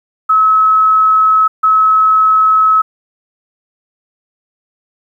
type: tone pair in turn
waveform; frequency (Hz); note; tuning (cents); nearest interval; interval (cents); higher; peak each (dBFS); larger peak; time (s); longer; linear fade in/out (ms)
sine; 1289 / 1289; E6 / E6; -39 / -39; unison; 0; neither; -6; neither; 0.29-1.48 / 1.63-2.82; neither; 10
effects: 8-bit